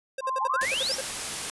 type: tone bursts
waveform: square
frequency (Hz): 532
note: C5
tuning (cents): +29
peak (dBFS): -30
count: 10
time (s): 0.18-1.01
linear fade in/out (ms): 5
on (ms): 29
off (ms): 60
type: tone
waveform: sine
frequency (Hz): 1047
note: C6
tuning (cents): +1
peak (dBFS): -26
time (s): 0.21-0.66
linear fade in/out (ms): 50
type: exponential sweep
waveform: sine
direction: up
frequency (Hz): 777 to 5860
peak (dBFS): -26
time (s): 0.4-0.96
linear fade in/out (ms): 20
type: noise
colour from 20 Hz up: white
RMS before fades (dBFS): -32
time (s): 0.61-1.5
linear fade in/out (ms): 2
effects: resampled to 24000 Hz